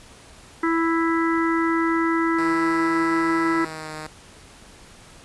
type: harmonic tone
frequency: 330 Hz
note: E4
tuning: 2 cents sharp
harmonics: 1 / 3 / 4 / 5 / 6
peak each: -20 / -28 / -26 / -32 / -29 dBFS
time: 0.63-3.65 s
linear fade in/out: 5 ms
type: tone with pitch glide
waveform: 5% pulse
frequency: 162 to 154.86 Hz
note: E3 to D#3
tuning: -30 to -8 cents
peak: -21 dBFS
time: 2.38-4.07 s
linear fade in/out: 5 ms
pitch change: -78 cents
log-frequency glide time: 3.44-3.94 s
effects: pink hiss -47 dBFS RMS until 5.24 s + resampled to 24000 Hz